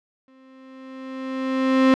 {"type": "tone with exponential growth", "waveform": "35% pulse", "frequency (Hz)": 262.8, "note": "C4", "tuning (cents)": 8, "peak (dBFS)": -10, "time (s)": [0.28, 1.94], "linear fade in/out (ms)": 1, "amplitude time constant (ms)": 360, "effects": ["low-pass 3000 Hz 12 dB/octave"]}